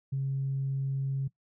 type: tone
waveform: sine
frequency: 135.9 Hz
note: C#3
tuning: 34 cents flat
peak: -27 dBFS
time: 0.12-1.28 s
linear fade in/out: 10 ms
effects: noise-tail reverb RT60 0.1 s tail -19 dB re dry + tanh soft clip ceiling -23 dBFS